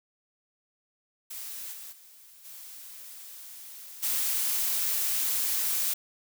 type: noise with level steps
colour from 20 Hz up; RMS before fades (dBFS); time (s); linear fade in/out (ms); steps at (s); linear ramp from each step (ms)
blue; -39 / -43 / -53 / -45 / -28; 1.3-5.94; 10; 1.72 / 1.91 / 2.44 / 4.02; 20
effects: none